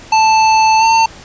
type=tone with pitch glide; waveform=square; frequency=880 to 901.6 Hz; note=A5 to A5; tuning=0 to +42 cents; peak=-8 dBFS; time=0.12-1.06 s; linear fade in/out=5 ms; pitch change=+42 cents; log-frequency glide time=0.79-0.84 s; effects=pink hiss -36 dBFS RMS until 1.24 s + resampled to 16000 Hz